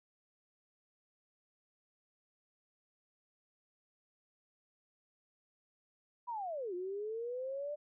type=linear two-way sweep; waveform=sine; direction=down then up; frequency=994 to 349.2 to 598 Hz; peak=-37 dBFS; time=6.27-7.76 s; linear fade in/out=20 ms; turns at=6.74 s; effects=none